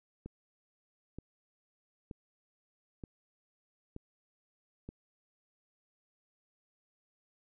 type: click train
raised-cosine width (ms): 3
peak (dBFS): -30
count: 6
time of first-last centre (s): 0.26-4.89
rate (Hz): 1.08
effects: none